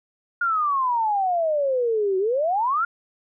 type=exponential two-way sweep; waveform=sine; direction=down then up; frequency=1432 to 370 to 1432 Hz; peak=-19 dBFS; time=0.41-2.85 s; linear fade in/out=5 ms; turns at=2.18 s; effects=none